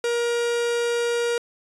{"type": "tone", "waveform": "45% pulse", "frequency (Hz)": 473.5, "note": "A#4", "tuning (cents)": 27, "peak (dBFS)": -21, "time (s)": [0.04, 1.38], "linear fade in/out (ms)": 2, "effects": ["resampled to 24000 Hz"]}